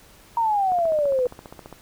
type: exponential sweep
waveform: sine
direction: down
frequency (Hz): 946 to 488.3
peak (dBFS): -18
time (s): 0.37-1.27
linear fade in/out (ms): 2
type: click train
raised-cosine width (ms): 1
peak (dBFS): -24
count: 16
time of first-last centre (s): 0.72-1.727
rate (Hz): 14.9
effects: pink hiss -51 dBFS RMS until 1.81 s